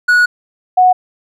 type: tone pair in turn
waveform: triangle / sine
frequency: 1462 / 735 Hz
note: F#6 / F#5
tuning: -21 / -12 cents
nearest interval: octave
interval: 1191 cents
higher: first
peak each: -5 dBFS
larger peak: neither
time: 0.08-0.26 / 0.77-0.93 s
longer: first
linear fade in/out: 10 ms
effects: none